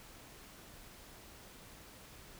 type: silence
effects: pink hiss -55 dBFS RMS until 2.39 s